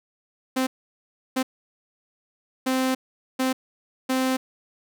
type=tone bursts at uneven times; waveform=sawtooth; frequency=260 Hz; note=C4; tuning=11 cents flat; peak=-17 dBFS; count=5; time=0.56-0.67 / 1.36-1.43 / 2.66-2.95 / 3.39-3.53 / 4.09-4.37 s; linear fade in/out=10 ms; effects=none